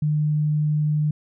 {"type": "tone", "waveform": "sine", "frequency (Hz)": 151, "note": "D3", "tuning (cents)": 48, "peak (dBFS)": -18, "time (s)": [0.02, 1.11], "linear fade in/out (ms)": 5, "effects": []}